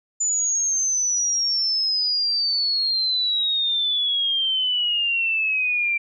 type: exponential sweep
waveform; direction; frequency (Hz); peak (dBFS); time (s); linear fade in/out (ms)
sine; down; 7040 to 2349; -19; 0.2-5.98; 10
effects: none